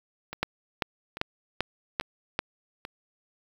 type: two click trains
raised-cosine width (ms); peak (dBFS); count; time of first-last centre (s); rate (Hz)
0.3; -9 / -21; 6 / 4; 0.43-2.391 / 0.33-2.851; 2.55 / 1.19
effects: 7-bit